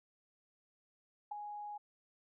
sine tone with ADSR envelope, 830.6 Hz, G#5, in tune, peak -35 dBFS, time 1.31-1.78 s, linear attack 9 ms, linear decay 8 ms, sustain -7 dB, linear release 11 ms, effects none

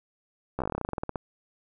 slowing click train, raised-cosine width 1 ms, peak -16 dBFS, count 18, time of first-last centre 0.59-1.158 s, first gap 14 ms, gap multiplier 1.1, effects none

